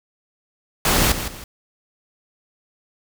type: noise with echo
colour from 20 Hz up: pink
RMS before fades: -17 dBFS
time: 0.85-1.12 s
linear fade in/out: 2 ms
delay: 160 ms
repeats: 2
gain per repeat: -10 dB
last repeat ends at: 1.44 s
effects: none